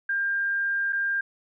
sine tone with dropouts, 1599 Hz, G6, 34 cents sharp, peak -23 dBFS, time 0.09-1.21 s, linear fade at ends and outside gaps 5 ms, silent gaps 0.925-0.929 s, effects none

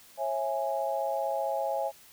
sine chord, C# minor, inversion none, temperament equal with one note detuned, 543.9 / 659.3 / 830.6 Hz, C#5 / E5 / G#5, -33 / 0 / 0 cents, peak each -32 dBFS, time 0.17-1.92 s, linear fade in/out 50 ms, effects white hiss -55 dBFS RMS until 2.12 s

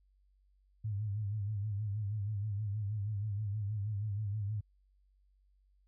sine tone with vibrato, 103.83 Hz, G#2, in tune, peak -33 dBFS, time 0.84-4.61 s, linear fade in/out 10 ms, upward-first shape sine, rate 6.3 Hz, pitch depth 90 cents each way, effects added 48 Hz sine -66 dBFS peak until 5.87 s

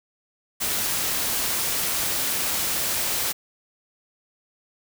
white noise, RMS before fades -25 dBFS, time 0.6-3.33 s, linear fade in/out 20 ms, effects none

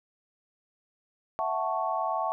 sine chord, F# minor seventh, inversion third, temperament equal, 659.3 / 740 / 880 / 1108.7 Hz, E5 / F#5 / A5 / C#6, 0 / 0 / 0 / 0 cents, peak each -32 dBFS, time 1.39-2.32 s, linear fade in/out 0 ms, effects none

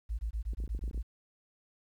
sine tone bursts, 54.8 Hz, A1, 6 cents flat, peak -31 dBFS, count 8, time 0.09-1.029 s, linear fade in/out 20 ms, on 99 ms, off 21 ms
clicks, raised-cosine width 3 ms, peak -34 dBFS, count 11, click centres 0.534 / 0.602 / 0.639 / 0.677 / 0.749 / 0.791 / 0.839 / 0.879 / 0.911 / 0.946 / 0.977 s
effects 11-bit

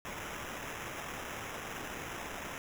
violet noise with sample-and-hold, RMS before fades -42 dBFS, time 0.05-2.58 s, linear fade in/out 0 ms, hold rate 4410 Hz, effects none

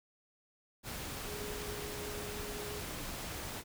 sine tone in noise, 415.7 Hz, G#4, 2 cents sharp, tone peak -44 dBFS, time 1.26-2.83 s, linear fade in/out 50 ms, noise pink, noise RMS -42 dBFS, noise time 0.83-3.64 s, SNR -5 dB, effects none

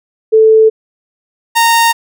sine / sawtooth tone pair in turn, 439.8 / 923.9 Hz, A4 / A#5, -1 / -16 cents, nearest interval octave + minor second, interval 1285 cents, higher second, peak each -3 dBFS, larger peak neither, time 0.32-0.7 / 1.55-1.93 s, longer neither, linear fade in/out 20 ms, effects none

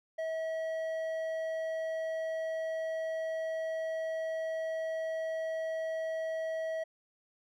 sine tone with hard clipping, 644 Hz, E5, 41 cents flat, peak -34 dBFS, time 0.18-6.84 s, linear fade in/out 10 ms, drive 6 dB, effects none

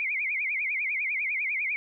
sine tone with vibrato, 2257 Hz, C#7, 31 cents sharp, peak -26 dBFS, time 0-1.76 s, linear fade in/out 0 ms, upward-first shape triangle, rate 10 Hz, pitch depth 190 cents each way, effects none

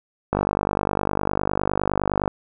click train, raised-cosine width 1 ms, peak -6 dBFS, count 98, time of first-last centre 0.33-2.278 s, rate 49.8 Hz, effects none

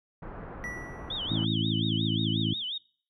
pink low-pass noise, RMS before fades -41 dBFS, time 0.22-1.45 s, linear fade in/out 5 ms, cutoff 1500 Hz, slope 24 dB/octave
triangle tone with exponential decay, 1950 Hz, B6, 23 cents flat, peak -31 dBFS, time 0.64-1.43 s, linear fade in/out 0 ms, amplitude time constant 170 ms
sine tone with vibrato, 3339 Hz, G#7, 9 cents sharp, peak -31 dBFS, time 1.1-2.78 s, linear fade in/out 5 ms, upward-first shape sine, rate 5.6 Hz, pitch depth 210 cents each way
harmonic tone, 54.7 Hz, A1, 9 cents flat, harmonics 2 / 3 / 4 / 5 / 6, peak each -30 / -32 / -33 / -34 / -35 dBFS, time 1.3-2.54 s, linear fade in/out 10 ms
effects noise-tail reverb RT60 0.5 s tail -25 dB re dry

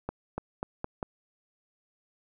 accelerating click train, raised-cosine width 1 ms, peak -18 dBFS, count 5, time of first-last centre 0.09-1.028 s, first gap 290 ms, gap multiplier 0.86, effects none

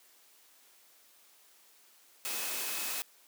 sine tone in noise, 2559 Hz, D#7, 48 cents sharp, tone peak -45 dBFS, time 2.25-3.02 s, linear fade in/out 0 ms, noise white, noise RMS -36 dBFS, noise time 2.25-3.02 s, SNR -12 dB, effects white hiss -62 dBFS RMS until 3.27 s + high-pass 300 Hz 12 dB/octave

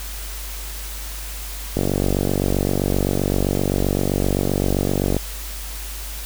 click train, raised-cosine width 2 ms, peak -6 dBFS, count 163, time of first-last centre 1.77-5.166 s, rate 47.7 Hz, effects added 50 Hz sine -30 dBFS peak until 6.25 s + white hiss -34 dBFS RMS until 6.25 s

